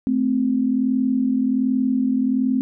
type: tone pair together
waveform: sine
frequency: 219.8 / 261.1 Hz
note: A3 / C4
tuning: -2 / -3 cents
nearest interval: minor third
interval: 299 cents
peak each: -22 / -18 dBFS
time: 0.07-2.61 s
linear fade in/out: 0 ms
effects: none